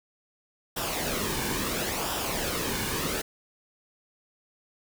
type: noise with flanger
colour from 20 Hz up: pink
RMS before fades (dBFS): -30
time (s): 0.76-3.22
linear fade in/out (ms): 10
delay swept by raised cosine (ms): 0.46 to 1.56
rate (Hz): 0.73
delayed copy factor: -0.55
effects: none